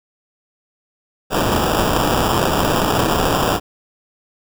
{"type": "noise with sample-and-hold", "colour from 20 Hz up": "white", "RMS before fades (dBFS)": -17, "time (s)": [1.3, 3.6], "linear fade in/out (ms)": 50, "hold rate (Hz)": 2100, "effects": []}